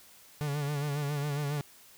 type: tone with vibrato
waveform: 45% pulse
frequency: 145.1 Hz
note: D3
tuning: 21 cents flat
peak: -30 dBFS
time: 0.41-1.61 s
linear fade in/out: 0 ms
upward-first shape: sine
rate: 7.3 Hz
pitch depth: 58 cents each way
effects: white hiss -56 dBFS RMS until 1.97 s